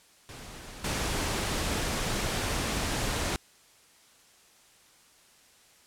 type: noise with level steps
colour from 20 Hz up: pink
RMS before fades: -44 / -30 dBFS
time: 0.29-3.36 s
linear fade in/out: 0 ms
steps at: 0.84 s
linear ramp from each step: 5 ms
effects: white hiss -59 dBFS RMS until 5.86 s + low-pass 10000 Hz 12 dB/octave